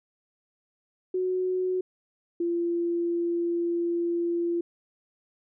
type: tone pair in turn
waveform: sine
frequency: 368.7 / 342.6 Hz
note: F#4 / F4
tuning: -6 / -33 cents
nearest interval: minor second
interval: 127 cents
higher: first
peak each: -24 dBFS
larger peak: neither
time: 1.14-1.81 / 2.4-4.61 s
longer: second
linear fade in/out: 5 ms
effects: none